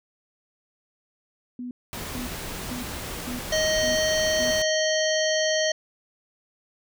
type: tone bursts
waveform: sine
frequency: 246.9 Hz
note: B3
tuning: in tune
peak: -31 dBFS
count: 6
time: 1.59-4.51 s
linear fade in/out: 2 ms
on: 120 ms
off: 440 ms
type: noise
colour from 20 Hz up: pink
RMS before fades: -34 dBFS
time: 1.93-4.62 s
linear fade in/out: 0 ms
type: harmonic tone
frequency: 626 Hz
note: D#5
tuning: 10 cents sharp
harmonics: 1 / 3 / 5 / 7 / 9 / 10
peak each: -23 / -28 / -30 / -31 / -33 / -33 dBFS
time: 3.52-5.72 s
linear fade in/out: 5 ms
effects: none